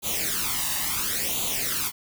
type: noise with flanger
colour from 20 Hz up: white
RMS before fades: -27 dBFS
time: 0.02-1.92 s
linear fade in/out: 50 ms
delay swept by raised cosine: 0.28 to 1.07 ms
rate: 0.72 Hz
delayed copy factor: +0.75
effects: none